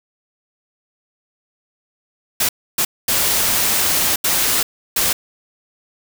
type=noise bursts at uneven times; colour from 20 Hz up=white; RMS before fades=-17 dBFS; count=5; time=2.4-2.49 / 2.78-2.85 / 3.08-4.16 / 4.24-4.63 / 4.96-5.13 s; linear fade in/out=5 ms; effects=none